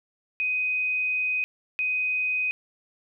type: tone bursts at uneven times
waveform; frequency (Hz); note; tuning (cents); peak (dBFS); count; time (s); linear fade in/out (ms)
sine; 2505; D#7; +11; -23; 2; 0.4-1.44 / 1.79-2.51; 0
effects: none